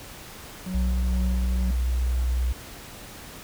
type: tone with tremolo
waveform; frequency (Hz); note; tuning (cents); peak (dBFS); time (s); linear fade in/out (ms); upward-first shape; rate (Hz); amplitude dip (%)
triangle; 185; F#3; 0; -26; 0.66-1.71; 5; sine; 2.1; 50
type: tone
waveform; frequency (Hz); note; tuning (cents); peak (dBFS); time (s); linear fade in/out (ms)
sine; 61.74; B1; 0; -21; 0.74-2.53; 10
effects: pink hiss -42 dBFS RMS until 3.43 s